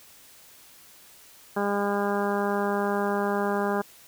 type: harmonic tone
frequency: 202.3 Hz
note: G#3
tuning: 45 cents flat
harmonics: 1 / 2 / 3 / 4 / 5 / 6 / 7 / 8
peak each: -29 / -28 / -32 / -31 / -34 / -36 / -37 / -37 dBFS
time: 1.56-3.82 s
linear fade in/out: 10 ms
effects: white hiss -52 dBFS RMS until 4.07 s